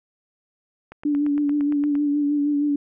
click train, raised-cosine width 0.5 ms, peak -24 dBFS, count 10, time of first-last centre 0.92-1.953 s, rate 8.71 Hz
sine tone with vibrato, 290.5 Hz, D4, 19 cents flat, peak -18 dBFS, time 1.05-2.76 s, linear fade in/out 5 ms, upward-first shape sine, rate 6.4 Hz, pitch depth 29 cents each way
effects none

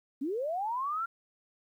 sine linear sweep, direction up, 250 to 1393 Hz, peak -30 dBFS, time 0.21-1.06 s, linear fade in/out 10 ms, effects 11-bit

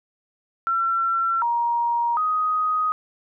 sine tone with pitch steps, 1353 / 943 / 1252 Hz, E6 / A#5 / D#6, +45 / +20 / +10 cents, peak -19 dBFS, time 0.67-2.92 s, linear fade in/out 0 ms, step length 750 ms, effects none

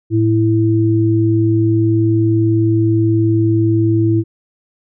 sine tone pair together, 110.2 / 330.2 Hz, A2 / E4, +3 / +3 cents, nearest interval octave + perfect fifth, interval 1900 cents, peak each -13 dBFS, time 0.1-4.24 s, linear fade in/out 50 ms, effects none

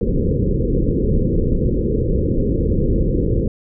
pink low-pass noise, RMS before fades -17 dBFS, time 0.01-3.48 s, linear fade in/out 2 ms, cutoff 520 Hz, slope 96 dB/octave, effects none

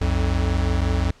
square tone pair together, 61.74 / 87.31 Hz, B1 / F2, 0 / 0 cents, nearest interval tritone, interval 600 cents, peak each -22 dBFS, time 0.01-1.11 s, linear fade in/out 5 ms, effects pink hiss -53 dBFS RMS until 1.2 s + low-pass 6000 Hz 12 dB/octave

